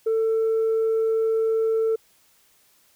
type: tone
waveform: sine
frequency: 446.2 Hz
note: A4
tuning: 24 cents sharp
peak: -17 dBFS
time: 0.06-1.96 s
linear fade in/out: 10 ms
effects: tanh soft clip ceiling -17 dBFS + white hiss -60 dBFS RMS until 2.95 s